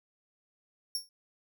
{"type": "tone with exponential decay", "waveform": "sawtooth", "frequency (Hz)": 5500, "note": "F8", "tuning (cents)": -27, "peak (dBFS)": -25, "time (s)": [0.95, 1.09], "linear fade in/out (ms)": 1, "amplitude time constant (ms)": 30, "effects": []}